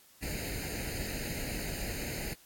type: noise with comb filter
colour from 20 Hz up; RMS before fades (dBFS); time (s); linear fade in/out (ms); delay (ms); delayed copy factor
pink; -37; 0.22-2.34; 10; 0.44; +0.85
effects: white hiss -60 dBFS RMS until 2.45 s + AAC 64 kbps